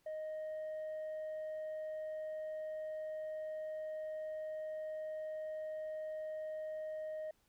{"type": "tone", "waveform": "sine", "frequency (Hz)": 622.3, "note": "D#5", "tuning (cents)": 0, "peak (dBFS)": -37, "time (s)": [0.06, 7.31], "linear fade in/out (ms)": 5, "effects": ["tanh soft clip ceiling -39 dBFS", "pink hiss -75 dBFS RMS until 7.48 s"]}